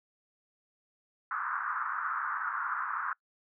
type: band-pass noise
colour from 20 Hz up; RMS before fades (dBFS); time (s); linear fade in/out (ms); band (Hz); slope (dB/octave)
pink; -34; 1.31-3.13; 2; 1100 to 1500; 48
effects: noise-tail reverb RT60 0.1 s tail -25 dB re dry